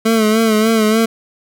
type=tone with vibrato; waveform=25% pulse; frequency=220 Hz; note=A3; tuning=in tune; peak=-7 dBFS; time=0.05-1.06 s; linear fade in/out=10 ms; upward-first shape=sine; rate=3.4 Hz; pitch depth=54 cents each way; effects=none